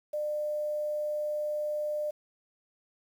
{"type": "tone with quantisation", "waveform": "sine", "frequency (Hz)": 600, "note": "D5", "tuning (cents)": 37, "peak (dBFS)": -29, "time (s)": [0.13, 2.11], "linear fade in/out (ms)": 10, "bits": 9, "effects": []}